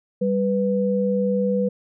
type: tone pair together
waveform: sine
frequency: 196 / 493.9 Hz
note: G3 / B4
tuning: 0 / 0 cents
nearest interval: octave + major third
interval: 1600 cents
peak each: -21 dBFS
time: 0.21-1.69 s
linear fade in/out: 10 ms
effects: none